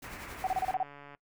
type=noise with tremolo; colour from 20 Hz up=pink; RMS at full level=-45 dBFS; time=0.02-0.74 s; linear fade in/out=5 ms; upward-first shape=triangle; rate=11 Hz; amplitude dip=65%
type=low-pass noise; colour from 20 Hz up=white; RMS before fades=-46 dBFS; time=0.04-0.75 s; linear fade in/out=0 ms; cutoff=2500 Hz; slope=48 dB/octave
type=tone bursts; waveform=sine; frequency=753 Hz; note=F#5; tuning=30 cents sharp; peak=-26 dBFS; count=7; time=0.44-0.83 s; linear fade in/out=2 ms; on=30 ms; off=30 ms
type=click train; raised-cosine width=0.5 ms; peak=-34 dBFS; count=68; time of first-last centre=0.68-1.149 s; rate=143 Hz
effects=noise-tail reverb RT60 0.1 s tail -22 dB re dry